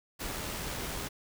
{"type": "noise with amplitude modulation", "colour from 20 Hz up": "pink", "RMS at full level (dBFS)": -36, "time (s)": [0.19, 1.09], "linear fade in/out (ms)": 20, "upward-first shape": "sine", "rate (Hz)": 84.3, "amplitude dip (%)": 25, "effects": []}